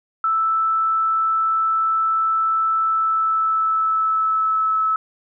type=tone with pitch glide; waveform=sine; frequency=1318.5 to 1301.1 Hz; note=E6 to E6; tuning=0 to -23 cents; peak=-16 dBFS; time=0.24-4.96 s; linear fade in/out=2 ms; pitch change=-23 cents; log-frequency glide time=2.81-4.84 s; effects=none